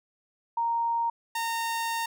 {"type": "tone pair in turn", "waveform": ["sine", "sawtooth"], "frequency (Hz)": [930, 918.3], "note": ["A#5", "A#5"], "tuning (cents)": [-4, -26], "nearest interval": "unison", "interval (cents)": 22, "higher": "first", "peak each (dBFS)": -24, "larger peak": "neither", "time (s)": [[0.57, 1.1], [1.35, 2.06]], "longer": "second", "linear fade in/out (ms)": 5, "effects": []}